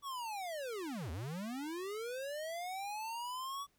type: linear two-way sweep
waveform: square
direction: down then up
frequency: 1146 to 72.9 to 1146 Hz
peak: -40 dBFS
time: 0.02-3.67 s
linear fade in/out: 50 ms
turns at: 1.11 s
effects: pink hiss -75 dBFS RMS until 3.78 s